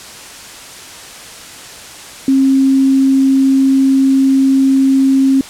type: tone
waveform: sine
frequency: 268.6 Hz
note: C4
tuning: 46 cents sharp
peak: -7 dBFS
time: 2.28-5.41 s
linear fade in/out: 2 ms
effects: white hiss -32 dBFS RMS until 5.49 s + low-pass 9000 Hz 12 dB/octave